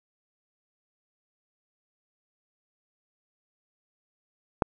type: click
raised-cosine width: 1 ms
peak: -7 dBFS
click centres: 4.622 s
effects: none